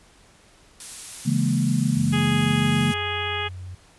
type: noise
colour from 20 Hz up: blue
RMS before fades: -34 dBFS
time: 0.8-2.94 s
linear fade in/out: 2 ms
type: chord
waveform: sine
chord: A# half-diminished seventh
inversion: first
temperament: equal with one note detuned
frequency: 138.59 / 164.81 / 207.7 / 235.5 Hz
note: C#3 / E3 / G#3 / A#3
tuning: 0 / 0 / 0 / +18 cents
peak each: -23 / -25 / -25 / -24 dBFS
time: 1.25-2.93 s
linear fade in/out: 20 ms
type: tone with pitch glide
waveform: sine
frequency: 92.5 to 91.28 Hz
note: F#2 to F#2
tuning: 0 to -23 cents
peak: -33 dBFS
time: 1.96-3.75 s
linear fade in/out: 5 ms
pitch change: -23 cents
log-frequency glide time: 2.18-2.83 s
type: harmonic tone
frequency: 415.6 Hz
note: G#4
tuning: 1 cent sharp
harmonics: 1 / 2 / 3 / 4 / 5 / 6 / 7 / 8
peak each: -33 / -33 / -33 / -33 / -33 / -33 / -33 / -33 dBFS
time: 2.12-3.49 s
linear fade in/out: 20 ms
effects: pink hiss -54 dBFS RMS until 3.98 s + resampled to 24000 Hz